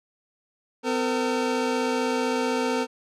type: tone pair together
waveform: 25% pulse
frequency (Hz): 255 / 454.3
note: C4 / A#4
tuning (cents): -44 / -45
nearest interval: minor seventh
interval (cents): 999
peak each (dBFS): -22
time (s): 0.83-2.87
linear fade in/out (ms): 50
effects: low-pass 7000 Hz 12 dB/octave